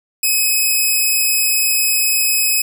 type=tone; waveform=5% pulse; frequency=2546 Hz; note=D#7; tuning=39 cents sharp; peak=-4 dBFS; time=0.23-2.62 s; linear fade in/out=5 ms; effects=7-bit